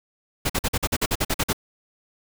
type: noise bursts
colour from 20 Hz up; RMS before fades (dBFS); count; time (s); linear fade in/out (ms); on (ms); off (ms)
pink; -22; 12; 0.45-1.531; 10; 47; 47
effects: none